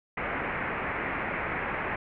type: low-pass noise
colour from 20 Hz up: white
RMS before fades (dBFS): -32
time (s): 0.17-1.96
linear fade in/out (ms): 5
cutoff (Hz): 2300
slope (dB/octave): 48
effects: none